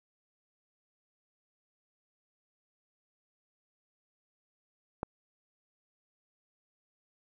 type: click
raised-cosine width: 1 ms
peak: -18 dBFS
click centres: 5.031 s
effects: none